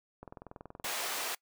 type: click train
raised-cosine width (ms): 1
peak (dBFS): -31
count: 14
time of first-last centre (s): 0.23-0.846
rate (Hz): 21.1
type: high-pass noise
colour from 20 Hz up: pink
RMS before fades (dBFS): -36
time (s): 0.84-1.35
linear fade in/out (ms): 5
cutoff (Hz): 680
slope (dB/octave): 12
effects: noise-tail reverb RT60 0.1 s tail -23 dB re dry

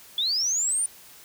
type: linear sweep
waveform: sine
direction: up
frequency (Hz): 3380 to 9310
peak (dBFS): -22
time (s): 0.18-0.86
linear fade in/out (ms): 2
effects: white hiss -49 dBFS RMS until 1.24 s

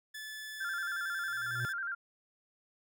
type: tone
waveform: sawtooth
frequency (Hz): 1733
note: A6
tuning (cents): -27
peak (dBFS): -38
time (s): 0.14-1.73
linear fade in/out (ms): 10
type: tone with vibrato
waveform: sine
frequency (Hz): 1480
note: F#6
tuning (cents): 0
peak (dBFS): -34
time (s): 0.6-1.95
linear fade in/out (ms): 10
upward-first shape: square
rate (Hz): 11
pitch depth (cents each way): 100
type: tone with exponential growth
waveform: triangle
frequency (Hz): 121.2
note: B2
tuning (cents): -32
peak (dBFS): -30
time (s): 1.26-1.65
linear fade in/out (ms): 0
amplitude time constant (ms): 83
effects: none

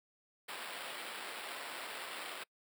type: noise with sample-and-hold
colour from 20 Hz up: blue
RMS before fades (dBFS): -44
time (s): 0.48-2.44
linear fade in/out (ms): 10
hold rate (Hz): 6300
effects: noise-tail reverb RT60 0.1 s tail -25 dB re dry + high-pass 400 Hz 12 dB/octave

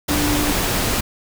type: tone in noise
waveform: sine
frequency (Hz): 294.3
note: D4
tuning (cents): +4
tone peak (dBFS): -20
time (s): 0.09-0.52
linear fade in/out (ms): 10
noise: pink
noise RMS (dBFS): -20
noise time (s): 0.08-1.01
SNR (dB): -3
effects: none

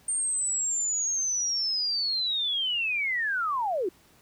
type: linear sweep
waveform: sine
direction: down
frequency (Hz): 8790 to 329.6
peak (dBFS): -25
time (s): 0.08-3.89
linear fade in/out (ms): 5
effects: pink hiss -59 dBFS RMS until 4.21 s + high-pass 60 Hz 12 dB/octave

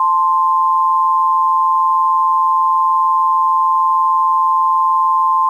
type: tone pair together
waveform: sine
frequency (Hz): 880 / 1046.5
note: A5 / C6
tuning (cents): 0 / 0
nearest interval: minor third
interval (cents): 300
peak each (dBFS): -18 / -11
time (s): 0-5.49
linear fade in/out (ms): 2
effects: 8-bit

